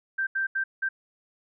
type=tone bursts at uneven times; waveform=sine; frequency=1568 Hz; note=G6; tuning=in tune; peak=-24 dBFS; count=4; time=0.18-0.27 / 0.35-0.47 / 0.55-0.64 / 0.82-0.89 s; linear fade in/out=10 ms; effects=none